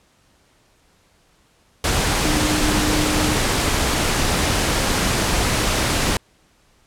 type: tone in noise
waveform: sine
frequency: 303.5 Hz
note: D#4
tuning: 43 cents flat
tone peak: -22 dBFS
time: 2.25-3.35 s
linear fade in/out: 2 ms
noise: pink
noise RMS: -19 dBFS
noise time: 1.84-6.17 s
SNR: -6 dB
effects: pink hiss -58 dBFS RMS until 6.86 s + low-pass 10000 Hz 12 dB/octave